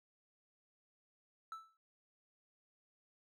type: tone with exponential decay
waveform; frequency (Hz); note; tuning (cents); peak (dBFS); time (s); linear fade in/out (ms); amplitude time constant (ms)
triangle; 1318.5; E6; 0; -39; 1.52-1.77; 1; 54
effects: none